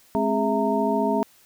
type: tone cluster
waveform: sine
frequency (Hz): 210.8 / 264.9 / 412.7 / 660 / 920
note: G#3 / C4 / G#4 / E5 / A#5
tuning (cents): +26 / +22 / -11 / +2 / -23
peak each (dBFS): -26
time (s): 0.15-1.23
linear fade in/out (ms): 0
effects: white hiss -56 dBFS RMS until 1.45 s